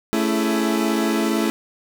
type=chord; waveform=40% pulse; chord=A major seventh; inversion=none; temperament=equal with one note detuned; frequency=220 / 277.2 / 332.9 / 415.3 Hz; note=A3 / C#4 / E4 / G#4; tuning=0 / 0 / +17 / 0 cents; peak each=-21 / -25 / -22 / -27 dBFS; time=0.13-1.5 s; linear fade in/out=0 ms; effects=none